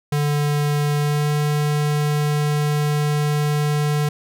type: tone with pitch glide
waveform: square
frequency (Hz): 146.83 to 148.36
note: D3 to D3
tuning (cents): 0 to +18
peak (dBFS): -18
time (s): 0.12-4.09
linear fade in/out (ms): 5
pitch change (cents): +18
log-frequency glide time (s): 0.99-1.3
effects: none